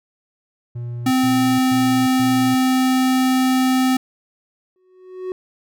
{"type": "tone bursts", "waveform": "triangle", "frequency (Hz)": 119.8, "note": "A#2", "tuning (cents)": 48, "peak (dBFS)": -23, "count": 4, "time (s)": [0.75, 2.55], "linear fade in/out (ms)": 10, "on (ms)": 360, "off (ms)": 120}
{"type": "tone", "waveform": "square", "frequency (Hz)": 258.5, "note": "C4", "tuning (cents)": -21, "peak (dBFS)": -15, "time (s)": [1.06, 3.97], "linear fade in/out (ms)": 5}
{"type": "tone with exponential growth", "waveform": "triangle", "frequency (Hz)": 370, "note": "F#4", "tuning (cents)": 0, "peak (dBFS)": -19, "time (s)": [4.76, 5.32], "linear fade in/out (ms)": 1, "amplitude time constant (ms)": 120}
{"effects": []}